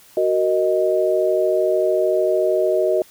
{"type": "chord", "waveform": "sine", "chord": "D# minor", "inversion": "first", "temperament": "just", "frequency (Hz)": [373.4, 466.7, 622.3], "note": ["F#4", "A#4", "D#5"], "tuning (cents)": [16, 2, 0], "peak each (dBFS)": [-19, -23, -18], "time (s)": [0.17, 3.02], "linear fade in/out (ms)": 2, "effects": ["white hiss -49 dBFS RMS until 3.1 s"]}